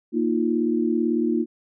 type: chord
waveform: sine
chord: Bb suspended fourth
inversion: none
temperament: equal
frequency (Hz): 233.1 / 311.1 / 349.2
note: Bb3 / Eb4 / F4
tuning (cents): 0 / 0 / 0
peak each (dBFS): -23 / -24 / -24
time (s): 0.12-1.46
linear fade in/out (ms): 50
effects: none